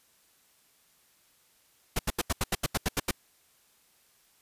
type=noise bursts; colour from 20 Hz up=pink; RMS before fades=-27 dBFS; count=11; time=1.96-3.111 s; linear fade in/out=5 ms; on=31 ms; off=81 ms; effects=white hiss -65 dBFS RMS until 4.41 s + resampled to 32000 Hz